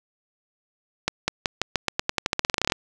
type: accelerating click train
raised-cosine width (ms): 0.2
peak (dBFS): -4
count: 21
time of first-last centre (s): 1.08-2.721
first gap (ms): 200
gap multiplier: 0.89
effects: none